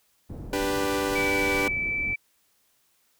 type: low-pass noise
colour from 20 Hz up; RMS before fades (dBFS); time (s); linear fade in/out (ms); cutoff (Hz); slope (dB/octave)
pink; -38; 0.29-2.14; 10; 410; 12
type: chord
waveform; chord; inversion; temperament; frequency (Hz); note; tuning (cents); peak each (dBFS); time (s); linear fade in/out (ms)
sawtooth; G major; second; equal; 293.7 / 392 / 493.9; D4 / G4 / B4; 0 / 0 / 0; -25; 0.53-1.68; 2
type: tone with pitch glide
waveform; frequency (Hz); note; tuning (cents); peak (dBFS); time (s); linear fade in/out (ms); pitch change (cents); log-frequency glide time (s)
sine; 2302 to 2319; D7 to D7; -35 to -22; -25; 1.15-2.16; 10; +13; 1.52-1.97
effects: white hiss -67 dBFS RMS until 3.19 s